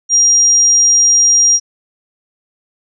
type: tone with amplitude modulation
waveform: sine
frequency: 5700 Hz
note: F8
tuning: 34 cents sharp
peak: -5 dBFS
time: 0.09-1.6 s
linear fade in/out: 50 ms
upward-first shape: sine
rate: 220 Hz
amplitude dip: 30%
effects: none